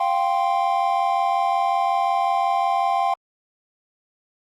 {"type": "chord", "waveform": "triangle", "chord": "F suspended second", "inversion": "none", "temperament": "equal", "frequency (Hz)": [698.5, 784, 1046.5], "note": ["F5", "G5", "C6"], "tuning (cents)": [0, 0, 0], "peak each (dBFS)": [-21, -19, -23], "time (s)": [0, 3.14], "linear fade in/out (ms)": 5, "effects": ["Opus 24 kbps"]}